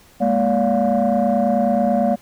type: tone cluster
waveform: sine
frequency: 207 / 236.2 / 573 / 708 Hz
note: G#3 / A#3 / D5 / F5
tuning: -5 / +23 / -43 / +23 cents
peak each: -19 dBFS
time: 0.2-2.16 s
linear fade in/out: 20 ms
effects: tanh soft clip ceiling -9 dBFS + pink hiss -50 dBFS RMS until 2.21 s